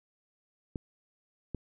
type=clicks; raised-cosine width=3 ms; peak=-22 dBFS; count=2; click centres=0.758 / 1.547 s; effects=none